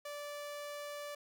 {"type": "tone", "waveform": "sawtooth", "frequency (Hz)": 583, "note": "D5", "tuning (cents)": -13, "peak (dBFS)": -38, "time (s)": [0.05, 1.15], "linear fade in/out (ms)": 5, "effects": []}